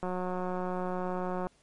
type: click train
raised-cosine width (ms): 1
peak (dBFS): -21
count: 263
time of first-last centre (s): 0.03-1.47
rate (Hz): 182
effects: pink hiss -66 dBFS RMS until 1.62 s + MP3 48 kbps